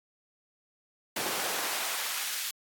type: noise with high-pass filter sweep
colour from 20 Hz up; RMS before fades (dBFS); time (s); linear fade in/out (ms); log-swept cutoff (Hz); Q
pink; -33; 1.16-2.51; 5; 290 to 2600; 0.71
effects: AAC 64 kbps